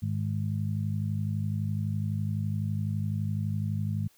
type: harmonic tone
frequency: 51.91 Hz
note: G#1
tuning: in tune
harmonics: 2 / 3 / 4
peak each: -29 / -33 / -35 dBFS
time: 0.02-4.08 s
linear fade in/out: 10 ms
effects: white hiss -63 dBFS RMS until 4.17 s